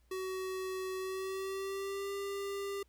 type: tone with pitch glide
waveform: square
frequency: 375.8 to 397.7 Hz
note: F#4 to G4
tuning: +27 to +25 cents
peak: -37 dBFS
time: 0.11-2.83 s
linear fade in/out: 5 ms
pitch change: +98 cents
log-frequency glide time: 0.97-2.12 s
effects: added 60 Hz sine -65 dBFS peak until 2.88 s + pink hiss -75 dBFS RMS until 2.88 s